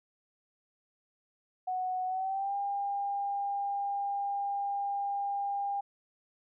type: tone with pitch glide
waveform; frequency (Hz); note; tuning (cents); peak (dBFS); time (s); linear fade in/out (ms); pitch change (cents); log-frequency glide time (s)
sine; 740 to 802.3; F#5 to G5; 0 to +40; -30; 1.67-5.81; 10; +140; 2.06-2.55
effects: none